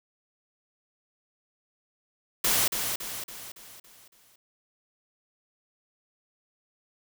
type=noise with echo; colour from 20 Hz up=white; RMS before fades=-24 dBFS; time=2.44-2.68 s; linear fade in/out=5 ms; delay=280 ms; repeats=6; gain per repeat=-6 dB; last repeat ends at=4.36 s; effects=none